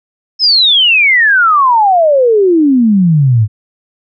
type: exponential sweep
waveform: sine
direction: down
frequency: 5300 to 101.9 Hz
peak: -5 dBFS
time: 0.39-3.48 s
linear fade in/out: 50 ms
effects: none